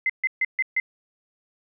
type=tone bursts; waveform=sine; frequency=2061 Hz; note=C7; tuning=27 cents flat; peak=-19 dBFS; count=5; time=0.06-0.8 s; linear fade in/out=2 ms; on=36 ms; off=140 ms; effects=none